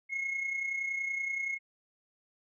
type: tone with amplitude modulation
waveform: sine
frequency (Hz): 2167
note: C#7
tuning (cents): -40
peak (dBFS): -27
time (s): 0.09-1.59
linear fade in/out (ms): 50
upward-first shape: sine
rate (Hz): 30.6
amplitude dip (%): 60
effects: tanh soft clip ceiling -28 dBFS